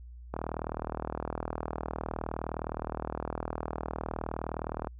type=click train; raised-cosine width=1 ms; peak=-19 dBFS; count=180; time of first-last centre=0.34-4.872 s; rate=39.5 Hz; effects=added 60 Hz sine -44 dBFS peak until 4.99 s